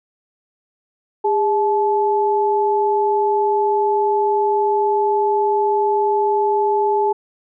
sine tone pair together, 407.5 / 863.5 Hz, G#4 / A5, -33 / -33 cents, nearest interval octave + minor second, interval 1300 cents, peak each -17 dBFS, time 1.24-7.13 s, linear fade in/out 10 ms, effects none

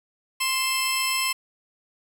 15% pulse tone pair together, 1049.3 / 2637 Hz, C6 / E7, +5 / 0 cents, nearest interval octave + major third, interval 1595 cents, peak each -19 / -18 dBFS, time 0.4-1.33 s, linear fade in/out 10 ms, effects none

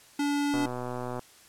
square tone, 287.5 Hz, D4, 37 cents flat, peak -26 dBFS, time 0.19-0.66 s, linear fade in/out 5 ms
click train, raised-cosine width 1 ms, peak -21 dBFS, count 82, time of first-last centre 0.54-1.193 s, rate 124 Hz
effects white hiss -55 dBFS RMS until 1.48 s + low-pass 11000 Hz 12 dB/octave

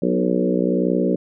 harmonic tone with a mistuned harmonic, 61.3 Hz, B1, 12 cents flat, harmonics 3 / 4 / 5 / 6 / 7 / 8 / 9, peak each -22 / -23 / -24 / -25 / -25 / -26 / -27 dBFS, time 0.02-1.16 s, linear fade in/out 5 ms, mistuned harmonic 5, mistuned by +19 cents, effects none

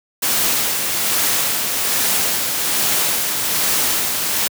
white noise with tremolo, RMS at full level -17 dBFS, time 0.22-4.48 s, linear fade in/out 10 ms, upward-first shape sine, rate 1.2 Hz, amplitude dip 35%, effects high-pass 100 Hz 12 dB/octave

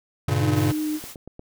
square chord, G diminished, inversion none, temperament just, 98 / 117.6 / 141.12 Hz, G2 / Bb2 / Db3, 0 / +16 / +31 cents, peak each -25 dBFS, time 0.28-0.72 s, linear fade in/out 5 ms
sine tone with vibrato, 306.1 Hz, D#4, 28 cents flat, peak -23 dBFS, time 0.4-1 s, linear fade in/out 50 ms, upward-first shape sine, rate 5.5 Hz, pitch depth 11 cents each way
white noise, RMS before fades -39 dBFS, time 0.53-1.16 s, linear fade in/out 50 ms
click train, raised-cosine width 2 ms, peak -25 dBFS, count 4, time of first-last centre 1.04-1.394 s, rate 8.47 Hz
effects none

